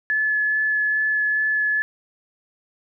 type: tone with vibrato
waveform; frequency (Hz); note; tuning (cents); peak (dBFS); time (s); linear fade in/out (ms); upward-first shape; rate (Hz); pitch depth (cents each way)
sine; 1719; A6; -41; -18; 0.1-1.82; 0; sine; 2.4; 9
effects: none

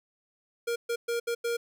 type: tone bursts at uneven times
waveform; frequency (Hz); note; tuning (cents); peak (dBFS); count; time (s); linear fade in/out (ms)
square; 470; A#4; +14; -28; 5; 0.67-0.76 / 0.89-0.96 / 1.08-1.2 / 1.27-1.35 / 1.44-1.57; 10
effects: none

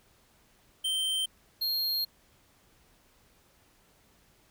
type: tone pair in turn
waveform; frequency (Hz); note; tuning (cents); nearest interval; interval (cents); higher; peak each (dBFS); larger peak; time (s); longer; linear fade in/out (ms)
square; 3123 / 4234; G7 / C8; -7 / +20; perfect fourth; 527; second; -28; neither; 0.84-1.26 / 1.61-2.05; second; 10
effects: pink hiss -64 dBFS RMS until 4.5 s

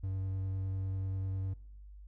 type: tone with vibrato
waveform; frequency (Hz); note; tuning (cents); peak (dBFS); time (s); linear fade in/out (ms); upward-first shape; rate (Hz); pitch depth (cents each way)
triangle; 95.5; G2; -45; -31; 0.03-1.54; 10; sine; 10; 9
effects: noise-tail reverb RT60 0.7 s tail -22 dB re dry + added 50 Hz sine -48 dBFS peak until 2.07 s

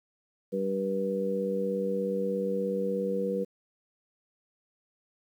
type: harmonic tone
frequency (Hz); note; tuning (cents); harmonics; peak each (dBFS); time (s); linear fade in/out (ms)
96.8; G2; -21; 2 / 3 / 4 / 5; -32 / -40 / -36 / -29; 0.52-3.45; 20
effects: 10-bit

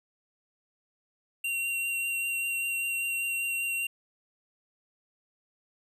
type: tone with vibrato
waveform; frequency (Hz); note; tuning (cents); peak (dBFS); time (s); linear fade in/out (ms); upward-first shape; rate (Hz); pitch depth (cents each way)
square; 2752; F7; -26; -29; 1.44-3.87; 5; triangle; 5.1; 14
effects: none

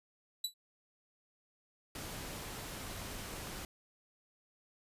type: tone with exponential decay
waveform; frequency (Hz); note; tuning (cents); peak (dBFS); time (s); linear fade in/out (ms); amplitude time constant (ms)
sawtooth; 3951; B7; 0; -27; 0.44-0.54; 5; 20
type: noise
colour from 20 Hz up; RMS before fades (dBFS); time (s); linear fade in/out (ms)
pink; -44; 1.95-3.65; 2
effects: resampled to 32000 Hz

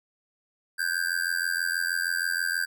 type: tone with amplitude modulation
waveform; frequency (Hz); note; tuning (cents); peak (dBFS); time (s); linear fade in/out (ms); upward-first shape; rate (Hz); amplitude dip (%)
square; 1576; G6; +9; -22; 0.78-2.66; 20; sine; 86.3; 95
effects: none

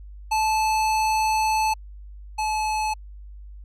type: tone pair in turn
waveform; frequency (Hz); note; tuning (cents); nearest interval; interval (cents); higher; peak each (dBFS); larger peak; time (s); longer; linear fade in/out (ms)
square; 871 / 861.5; A5 / A5; -18 / -37; unison; 19; first; -20 / -23; first; 0.31-1.74 / 2.38-2.94; first; 10
effects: added 50 Hz sine -38 dBFS peak until 3.64 s + low-pass 10000 Hz 12 dB/octave

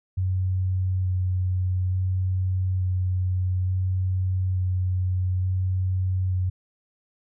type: tone with vibrato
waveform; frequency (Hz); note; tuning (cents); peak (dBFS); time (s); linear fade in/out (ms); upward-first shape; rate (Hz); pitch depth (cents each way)
sine; 92.5; F#2; 0; -21; 0.17-6.5; 10; square; 0.57; 10
effects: none

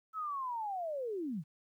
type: linear sweep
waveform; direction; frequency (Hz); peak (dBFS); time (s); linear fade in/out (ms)
sine; down; 1318.5 to 133.4; -35; 0.13-1.44; 50
effects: 12-bit

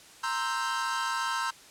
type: chord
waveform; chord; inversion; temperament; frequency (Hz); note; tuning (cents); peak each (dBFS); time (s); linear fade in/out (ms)
45% pulse; C dominant seventh; third; equal; 932.3 / 1046.5 / 1318.5 / 1568; Bb5 / C6 / E6 / G6; 0 / 0 / 0 / 0; -34; 0.23-1.51; 10
effects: white hiss -52 dBFS RMS until 1.7 s + low-pass 9000 Hz 12 dB/octave

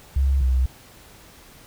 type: tone pair in turn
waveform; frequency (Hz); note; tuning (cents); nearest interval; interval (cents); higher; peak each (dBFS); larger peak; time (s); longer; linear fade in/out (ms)
sine; 67.8 / 64.31; C#2 / C2; -38 / -29; minor second; 91; first; -16; neither; 0.16-0.41 / 0.41-0.66; neither; 5
effects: pink hiss -48 dBFS RMS until 1.66 s

